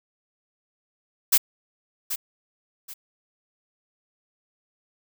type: noise with echo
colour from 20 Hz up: blue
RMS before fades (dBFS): -17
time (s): 1.32-1.38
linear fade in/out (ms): 10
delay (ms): 780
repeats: 2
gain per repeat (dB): -11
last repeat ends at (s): 2.94
effects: none